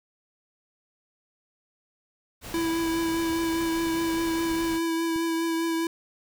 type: noise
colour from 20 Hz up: pink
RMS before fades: -39 dBFS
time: 2.41-4.8 s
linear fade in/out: 50 ms
type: tone with vibrato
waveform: square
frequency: 330.1 Hz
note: E4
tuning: 2 cents sharp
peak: -25 dBFS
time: 2.54-5.87 s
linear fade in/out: 2 ms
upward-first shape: triangle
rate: 4.9 Hz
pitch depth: 19 cents each way
type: click train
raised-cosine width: 5 ms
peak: -31 dBFS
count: 5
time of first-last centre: 2.58-5.161 s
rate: 1.55 Hz
effects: none